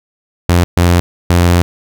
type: tone bursts at uneven times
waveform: sawtooth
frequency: 87.31 Hz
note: F2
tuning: in tune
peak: -3 dBFS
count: 3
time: 0.49-0.64 / 0.77-1 / 1.3-1.62 s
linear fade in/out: 0 ms
effects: none